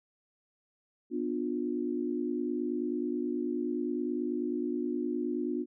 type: chord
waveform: sine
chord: B diminished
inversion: none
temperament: just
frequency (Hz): 246.9 / 296.3 / 355.6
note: B3 / D4 / F4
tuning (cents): 0 / +15 / +31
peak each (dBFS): -34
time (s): 1.1-5.66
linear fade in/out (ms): 50
effects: none